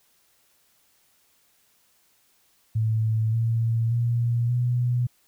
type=tone with pitch steps; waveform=sine; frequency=110.6 / 114.43 / 118.4 / 122.51 Hz; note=A2 / A#2 / A#2 / B2; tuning=+9 / -32 / +27 / -14 cents; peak=-20 dBFS; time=2.75-5.07 s; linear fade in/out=10 ms; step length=580 ms; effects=white hiss -64 dBFS RMS until 5.27 s